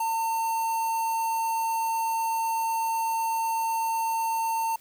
square tone with notch filter, 904 Hz, A5, 47 cents sharp, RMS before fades -27 dBFS, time 0-4.76 s, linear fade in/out 5 ms, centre 3700 Hz, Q 0.72, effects white hiss -57 dBFS RMS until 4.8 s

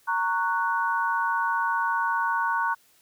sine chord, F# major, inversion first, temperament just, 925 / 1110 / 1480 Hz, A#5 / C#6 / F#6, -14 / +2 / 0 cents, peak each -26 / -28 / -27 dBFS, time 0.07-2.75 s, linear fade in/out 20 ms, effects white hiss -61 dBFS RMS until 3.01 s

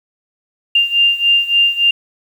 sine beating tone pair, 2794 / 2797.5 Hz, F7 / F7, 0 / +2 cents, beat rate 3.5 Hz, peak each -12 / -15 dBFS, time 0.75-1.91 s, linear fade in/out 5 ms, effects 7-bit

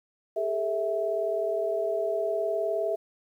sine tone cluster, 403.3 / 442.8 / 656 Hz, G4 / A4 / E5, +49 / +11 / -9 cents, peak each -31 / -33 / -27 dBFS, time 0.36-2.96 s, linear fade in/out 10 ms, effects 10-bit

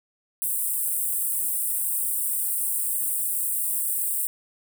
pink high-pass noise, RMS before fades -26 dBFS, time 0.42-4.27 s, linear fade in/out 0 ms, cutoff 8200 Hz, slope 96 dB/octave, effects none

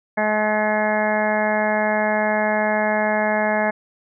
harmonic tone, 213.1 Hz, G#3, 45 cents sharp, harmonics 1 / 2 / 3 / 4 / 5 / 6 / 7 / 8 / 9 / 10, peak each -25 / -30 / -21 / -24 / -33 / -36 / -34 / -25 / -35 / -29 dBFS, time 0.17-3.71 s, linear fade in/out 10 ms, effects none

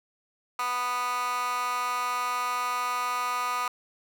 15% pulse tone with high-pass filter, 246.9 Hz, B3, in tune, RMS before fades -29 dBFS, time 0.59-3.68 s, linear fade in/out 2 ms, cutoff 1200 Hz, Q 4.4, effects none

